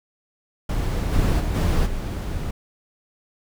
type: noise with level steps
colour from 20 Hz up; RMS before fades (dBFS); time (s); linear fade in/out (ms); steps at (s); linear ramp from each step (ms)
brown; -23 / -19 / -24 / -19 / -27; 0.69-2.51; 5; 1.12 / 1.39 / 1.54 / 1.85; 20
effects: none